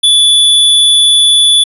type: tone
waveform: square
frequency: 3456 Hz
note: A7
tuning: 32 cents flat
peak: -5 dBFS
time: 0.03-1.64 s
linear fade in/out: 10 ms
effects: resampled to 32000 Hz